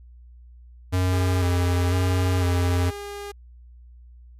square tone with vibrato, 90.3 Hz, F#2, 42 cents flat, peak -20 dBFS, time 0.92-2.91 s, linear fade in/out 20 ms, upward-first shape square, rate 1 Hz, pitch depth 27 cents each way
sawtooth tone, 406.2 Hz, G#4, 38 cents flat, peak -29 dBFS, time 1.12-3.32 s, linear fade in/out 10 ms
effects added 60 Hz sine -44 dBFS peak until 4.39 s + resampled to 32000 Hz

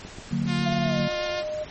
click train, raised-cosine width 3 ms, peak -26 dBFS, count 8, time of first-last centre 0.05-1 s, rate 7.37 Hz
sine chord, D augmented, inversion none, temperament just, 146.83 / 183.54 / 229.4 Hz, D3 / F#3 / A#3, 0 / -14 / -28 cents, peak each -27 dBFS, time 0.31-1.08 s, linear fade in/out 10 ms
5% pulse tone with vibrato, 353.3 Hz, F4, 20 cents sharp, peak -18 dBFS, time 0.46-1.44 s, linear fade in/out 50 ms, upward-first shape sine, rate 8 Hz, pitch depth 12 cents each way
sine tone with pitch glide, 687 to 612 Hz, F5 to D#5, -29 to -29 cents, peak -27 dBFS, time 0.65-1.65 s, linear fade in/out 20 ms, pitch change -200 cents, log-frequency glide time 0.82-0.98 s
effects pink hiss -42 dBFS RMS until 1.7 s + MP3 32 kbps

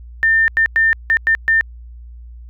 sine tone bursts at uneven times, 1800 Hz, A6, 39 cents sharp, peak -10 dBFS, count 6, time 0.23-0.48 / 0.57-0.66 / 0.76-0.93 / 1.1-1.17 / 1.27-1.35 / 1.48-1.61 s, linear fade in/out 0 ms, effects added 59 Hz sine -33 dBFS peak until 2.49 s

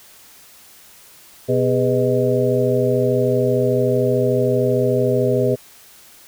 harmonic tone with a mistuned harmonic, 124.9 Hz, B2, 20 cents sharp, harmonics 1 / 2 / 3 / 4 / 5, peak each -21 / -23 / -19 / -20 / -23 dBFS, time 1.48-5.56 s, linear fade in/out 20 ms, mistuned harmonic 3, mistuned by +140 cents, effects white hiss -46 dBFS RMS until 6.27 s

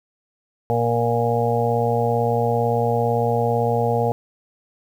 harmonic tone, 117.8 Hz, A#2, 19 cents sharp, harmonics 1 / 2 / 4 / 5 / 6 / 7, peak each -23 / -28 / -21 / -28 / -25 / -25 dBFS, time 0.7-4.12 s, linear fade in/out 0 ms, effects 8-bit

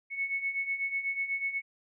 sine beating tone pair, 2201 / 2209.1 Hz, C#7 / C#7, -13 / -7 cents, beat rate 8.1 Hz, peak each -36 / -31 dBFS, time 0.1-1.62 s, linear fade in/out 50 ms, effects none

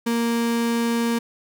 35% pulse tone, 233.1 Hz, A#3, in tune, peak -18 dBFS, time 0.06-1.19 s, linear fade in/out 10 ms, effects none

